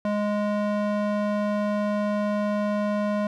square tone with band-pass filter, 207.7 Hz, G#3, in tune, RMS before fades -25 dBFS, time 0.05-3.27 s, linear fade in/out 2 ms, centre 590 Hz, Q 0.87, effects none

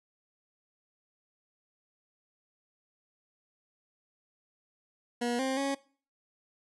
20% pulse tone with pitch steps, 240.2 / 264.4 / 275.8 Hz, B3 / C4 / C#4, -48 / +18 / -9 cents, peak -24 dBFS, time 5.21-5.75 s, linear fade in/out 10 ms, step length 180 ms, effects noise-tail reverb RT60 0.4 s tail -20 dB re dry + resampled to 24000 Hz

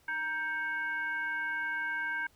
sine tone with frequency modulation, 1572 Hz, G6, 4 cents sharp, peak -31 dBFS, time 0.08-2.27 s, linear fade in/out 5 ms, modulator 634 Hz, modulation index 0.67, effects pink hiss -66 dBFS RMS until 2.35 s

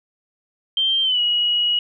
sine tone with pitch glide, 3152 to 2907 Hz, G7 to F#7, +9 to -31 cents, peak -16 dBFS, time 0.77-1.79 s, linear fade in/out 2 ms, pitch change -140 cents, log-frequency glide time 1.03-1.2 s, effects none

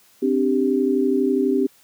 sine chord, C suspended second, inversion none, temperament equal, 261.6 / 293.7 / 392 Hz, C4 / D4 / G4, 0 / 0 / 0 cents, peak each -20 / -23 / -20 dBFS, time 0.22-1.67 s, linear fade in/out 10 ms, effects white hiss -55 dBFS RMS until 1.83 s + high-pass 80 Hz 12 dB/octave

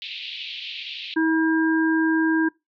pink band-pass noise, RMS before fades -34 dBFS, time 0.02-1.14 s, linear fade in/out 0 ms, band 2500 to 4000 Hz, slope 48 dB/octave
harmonic tone, 321.4 Hz, E4, 44 cents flat, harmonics 1 / 3 / 5, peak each -18 / -30 / -25 dBFS, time 1.16-2.49 s, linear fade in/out 10 ms
effects noise-tail reverb RT60 0.2 s tail -23 dB re dry

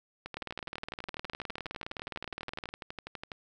two click trains, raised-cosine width 0.3 ms, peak -23 / -21 dBFS, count 38 / 46, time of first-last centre 0.26-3.318 / 0.37-2.69 s, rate 12.1 / 19.4 Hz, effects none

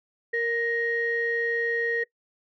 sine tone pair together, 465.3 / 1873 Hz, A#4 / A#6, -3 / +8 cents, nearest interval 2 octaves, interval 2411 cents, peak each -26 dBFS, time 0.33-2.04 s, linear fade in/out 10 ms, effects noise-tail reverb RT60 0.1 s tail -20 dB re dry + tanh soft clip ceiling -16 dBFS

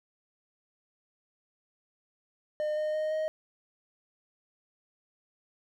triangle tone with pitch steps, 607 / 613 / 619 / 625.1 Hz, D#5 / D#5 / D#5 / D#5, -43 / -26 / -9 / +8 cents, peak -26 dBFS, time 2.6-3.28 s, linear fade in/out 0 ms, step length 170 ms, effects none

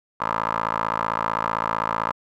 15% pulse tone with band-pass filter, 55.6 Hz, A1, 19 cents sharp, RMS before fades -25 dBFS, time 0.2-2.12 s, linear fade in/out 10 ms, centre 1100 Hz, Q 4.9, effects none

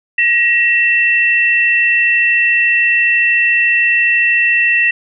sine tone pair together, 1900 / 2687 Hz, A#6 / E7, +33 / +33 cents, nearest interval tritone, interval 600 cents, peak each -12 dBFS, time 0.18-4.91 s, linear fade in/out 5 ms, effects none

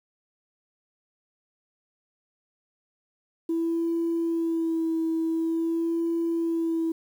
sine tone with vibrato, 329.6 Hz, E4, in tune, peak -22 dBFS, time 3.49-6.92 s, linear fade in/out 5 ms, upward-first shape sine, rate 0.47 Hz, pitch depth 25 cents each way, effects tanh soft clip ceiling -20 dBFS + 9-bit

